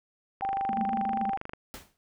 click train, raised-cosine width 0.5 ms, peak -22 dBFS, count 29, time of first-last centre 0.41-1.534 s, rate 24.9 Hz
sine tone, 784 Hz, G5, in tune, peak -27 dBFS, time 0.42-1.37 s, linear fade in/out 5 ms
white band-pass noise, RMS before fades -35 dBFS, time 0.69-1.3 s, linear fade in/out 2 ms, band 200 to 230 Hz, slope 96 dB/octave
pink noise with exponential decay, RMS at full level -39 dBFS, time 1.74-1.97 s, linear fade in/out 0 ms, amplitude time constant 48 ms
effects none

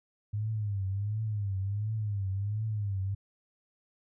sine tone with vibrato, 102.6 Hz, G#2, 21 cents flat, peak -29 dBFS, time 0.33-3.15 s, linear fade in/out 10 ms, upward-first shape triangle, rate 1.4 Hz, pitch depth 140 cents each way, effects none

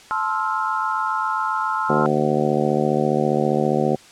sine chord, F major seventh, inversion first, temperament just, 873.1 / 1047.7 / 1309.6 / 1396.9 Hz, A5 / C6 / E6 / F6, -14 / +2 / -12 / 0 cents, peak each -25 / -25 / -25 / -27 dBFS, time 0.11-2.06 s, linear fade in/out 0 ms
harmonic tone, 74.9 Hz, D2, 35 cents sharp, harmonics 2 / 3 / 4 / 5 / 6 / 7 / 8 / 9 / 10, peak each -25 / -23 / -28 / -23 / -27 / -24 / -31 / -30 / -26 dBFS, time 1.89-3.96 s, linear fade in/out 10 ms
effects white hiss -46 dBFS RMS until 4.11 s + low-pass 7000 Hz 12 dB/octave

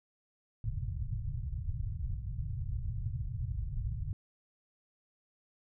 white low-pass noise, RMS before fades -36 dBFS, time 0.64-4.13 s, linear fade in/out 2 ms, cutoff 130 Hz, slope 48 dB/octave, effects none

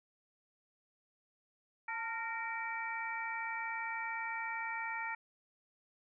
harmonic tone with a mistuned harmonic, 462.6 Hz, A#4, 13 cents flat, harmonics 2 / 3 / 4 / 5, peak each -41 / -44 / -42 / -42 dBFS, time 1.88-5.15 s, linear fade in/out 5 ms, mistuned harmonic 2, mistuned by -52 cents, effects none

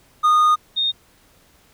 triangle / sine tone pair in turn, 1230 / 3686 Hz, D#6 / A#7, -20 / -20 cents, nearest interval octave + perfect fifth, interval 1900 cents, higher second, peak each -10 / -17 dBFS, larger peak first, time 0.23-0.56 / 0.76-0.92 s, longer first, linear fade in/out 20 ms, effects pink hiss -55 dBFS RMS until 1.73 s

